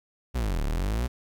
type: linear two-way sweep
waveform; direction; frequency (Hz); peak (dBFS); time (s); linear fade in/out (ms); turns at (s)
40% pulse; down then up; 65.6 to 33.69 to 64.9; -24; 0.34-1.08; 20; 0.64
effects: 11-bit

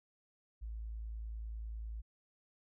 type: tone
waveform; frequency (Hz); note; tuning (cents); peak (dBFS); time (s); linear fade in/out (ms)
sine; 55; A1; 0; -40; 0.61-2.02; 20
effects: none

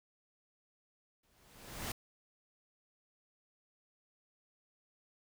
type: noise with exponential growth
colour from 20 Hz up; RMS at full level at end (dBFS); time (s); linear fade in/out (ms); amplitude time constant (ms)
pink; -37; 1.23-1.92; 5; 150
effects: none

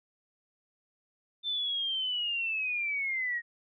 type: linear sweep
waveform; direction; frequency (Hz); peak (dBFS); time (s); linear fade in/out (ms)
sine; down; 3571 to 1864.7; -29; 1.43-3.42; 50
effects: none

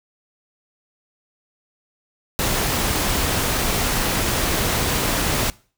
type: noise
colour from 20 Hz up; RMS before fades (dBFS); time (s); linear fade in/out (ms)
pink; -21; 2.39-5.5; 0
effects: noise-tail reverb RT60 0.4 s tail -22 dB re dry

